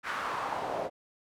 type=noise with band-pass filter sweep; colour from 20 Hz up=pink; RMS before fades=-34 dBFS; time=0.03-0.9 s; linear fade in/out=50 ms; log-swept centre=1500 to 570 Hz; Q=2.5; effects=none